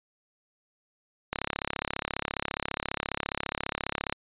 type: click train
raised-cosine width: 0.3 ms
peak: -12 dBFS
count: 98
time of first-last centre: 1.33-4.125 s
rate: 34.7 Hz
effects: resampled to 8000 Hz